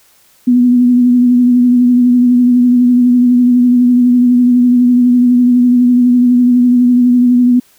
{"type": "tone with vibrato", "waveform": "sine", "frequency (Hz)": 246, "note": "B3", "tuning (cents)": -7, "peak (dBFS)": -5, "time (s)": [0.47, 7.6], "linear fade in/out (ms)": 10, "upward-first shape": "triangle", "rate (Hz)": 12, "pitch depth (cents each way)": 34, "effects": ["white hiss -49 dBFS RMS until 7.78 s"]}